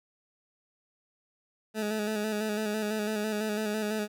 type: tone with vibrato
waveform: 20% pulse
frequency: 213.1 Hz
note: G#3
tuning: 45 cents sharp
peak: -24 dBFS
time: 1.74-4.08 s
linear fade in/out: 50 ms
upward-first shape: square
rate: 6 Hz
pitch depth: 33 cents each way
effects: none